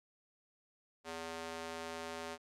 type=tone with high-pass filter; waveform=square; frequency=82.3 Hz; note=E2; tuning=2 cents flat; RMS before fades=-44 dBFS; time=1.04-2.38 s; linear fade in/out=50 ms; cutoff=450 Hz; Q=0.83; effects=low-pass 9000 Hz 12 dB/octave